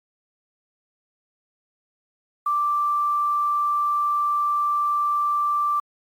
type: tone with quantisation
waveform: sine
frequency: 1174.7 Hz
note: D6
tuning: in tune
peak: -19 dBFS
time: 2.46-5.8 s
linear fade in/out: 5 ms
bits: 8
effects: AAC 64 kbps